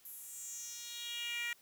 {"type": "tone with high-pass filter sweep", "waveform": "10% pulse", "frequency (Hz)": 474.1, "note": "A#4", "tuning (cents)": 29, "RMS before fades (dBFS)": -43, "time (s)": [0.05, 1.53], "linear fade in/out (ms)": 2, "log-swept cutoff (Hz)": [12000, 2000], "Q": 3.4, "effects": ["white hiss -65 dBFS RMS until 1.61 s"]}